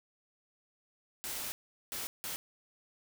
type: noise bursts at uneven times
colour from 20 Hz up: white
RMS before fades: -39 dBFS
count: 3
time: 1.24-1.52 / 1.92-2.07 / 2.24-2.36 s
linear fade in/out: 0 ms
effects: none